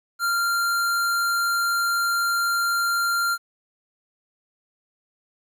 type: tone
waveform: square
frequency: 1388 Hz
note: F6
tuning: 11 cents flat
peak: -21 dBFS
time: 0.19-3.38 s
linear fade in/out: 50 ms
effects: 10-bit